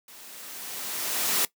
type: noise with level ramp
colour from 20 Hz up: white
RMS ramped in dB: -48 to -23 dBFS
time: 0.08-1.45 s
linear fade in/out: 2 ms
effects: noise-tail reverb RT60 0.1 s tail -19 dB re dry + high-pass 200 Hz 12 dB/octave